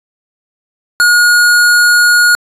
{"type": "tone", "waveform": "square", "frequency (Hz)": 1440, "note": "F#6", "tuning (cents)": -47, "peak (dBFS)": -6, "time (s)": [1, 2.35], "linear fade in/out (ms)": 0, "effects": ["resampled to 32000 Hz"]}